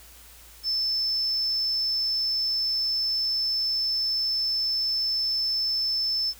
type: tone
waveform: sine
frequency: 5274 Hz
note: E8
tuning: in tune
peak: -23 dBFS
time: 0.63-6.34 s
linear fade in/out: 50 ms
effects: added 57 Hz sine -52 dBFS peak until 6.39 s + white hiss -50 dBFS RMS until 6.39 s